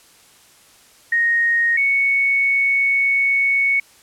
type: tone pair in turn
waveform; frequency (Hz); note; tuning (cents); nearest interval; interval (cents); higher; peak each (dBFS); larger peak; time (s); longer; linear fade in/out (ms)
sine; 1864.7 / 2218; A#6 / C#7; 0 / 0; minor third; 300; second; -14; neither; 1.12-1.77 / 1.77-3.8; second; 5
effects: white hiss -50 dBFS RMS until 4.02 s + low-pass 11000 Hz 12 dB/octave